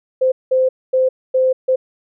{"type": "tone bursts at uneven times", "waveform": "sine", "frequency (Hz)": 518, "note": "C5", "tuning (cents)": -17, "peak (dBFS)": -11, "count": 5, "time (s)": [[0.21, 0.32], [0.51, 0.69], [0.93, 1.09], [1.34, 1.53], [1.68, 1.76]], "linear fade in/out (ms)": 10, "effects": []}